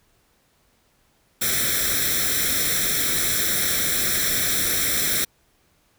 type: noise with comb filter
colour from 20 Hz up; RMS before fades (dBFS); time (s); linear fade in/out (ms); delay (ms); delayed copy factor
white; -22; 1.41-5.25; 10; 0.53; +0.85
effects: pink hiss -63 dBFS RMS until 5.98 s